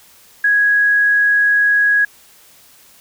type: tone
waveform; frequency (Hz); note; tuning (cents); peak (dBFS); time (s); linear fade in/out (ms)
sine; 1661.2; G#6; 0; -10; 0.44-2.05; 5
effects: white hiss -47 dBFS RMS until 3 s